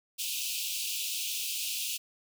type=high-pass noise; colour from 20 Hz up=pink; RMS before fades=-34 dBFS; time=0.18-1.98 s; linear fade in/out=20 ms; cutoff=2500 Hz; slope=96 dB/octave; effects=none